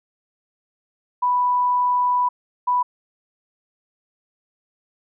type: tone bursts at uneven times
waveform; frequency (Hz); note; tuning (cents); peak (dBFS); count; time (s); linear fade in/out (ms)
sine; 987.8; B5; 0; -16; 2; 1.22-2.29 / 2.67-2.83; 10
effects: none